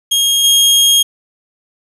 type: tone with level steps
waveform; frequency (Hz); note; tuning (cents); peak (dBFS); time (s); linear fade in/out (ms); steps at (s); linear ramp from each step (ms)
sawtooth; 3254; G#7; -36; -7 / -4; 0.11-1.03; 10; 0.44; 2
effects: resampled to 32000 Hz + 7-bit